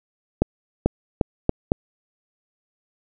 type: accelerating click train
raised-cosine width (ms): 2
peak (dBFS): -3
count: 5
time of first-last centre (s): 0.42-1.719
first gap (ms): 440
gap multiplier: 0.8
effects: none